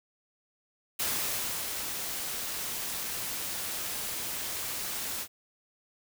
white noise with ADSR envelope, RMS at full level -30 dBFS, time 0.99-5.28 s, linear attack 10 ms, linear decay 670 ms, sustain -5 dB, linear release 69 ms, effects none

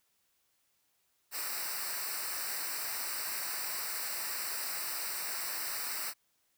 white noise with comb filter, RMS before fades -37 dBFS, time 1.31-6.14 s, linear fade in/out 50 ms, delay 0.3 ms, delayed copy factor -0.9, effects white hiss -75 dBFS RMS until 6.57 s

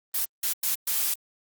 blue noise bursts at uneven times, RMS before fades -26 dBFS, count 4, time 0.14-0.25 / 0.43-0.53 / 0.63-0.75 / 0.87-1.14 s, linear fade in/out 5 ms, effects Opus 24 kbps

